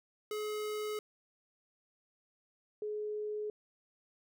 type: tone pair in turn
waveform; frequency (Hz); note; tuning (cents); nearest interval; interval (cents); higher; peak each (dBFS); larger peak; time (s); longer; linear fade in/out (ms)
square / sine; 424.3 / 422.5; G#4 / G#4; +37 / +30; unison; 7; first; -36 / -35; second; 0.31-0.99 / 2.82-3.5; neither; 2
effects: none